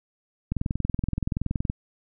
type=click train; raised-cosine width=5 ms; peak=-13 dBFS; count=26; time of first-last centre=0.52-1.699 s; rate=21.2 Hz; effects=none